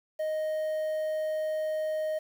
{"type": "tone with quantisation", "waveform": "triangle", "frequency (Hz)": 622.3, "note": "D#5", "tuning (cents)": 0, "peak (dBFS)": -26, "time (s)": [0.19, 2.19], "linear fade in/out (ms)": 10, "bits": 9, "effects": []}